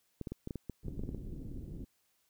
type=clicks; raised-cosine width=3 ms; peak=-26 dBFS; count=12; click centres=0.213 / 0.272 / 0.32 / 0.474 / 0.508 / 0.557 / 0.697 / 0.883 / 0.994 / 1.036 / 1.091 / 1.147 s
type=low-pass noise; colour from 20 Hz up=pink; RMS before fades=-43 dBFS; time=0.83-1.85 s; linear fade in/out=10 ms; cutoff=330 Hz; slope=24 dB/octave
effects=white hiss -75 dBFS RMS until 2.29 s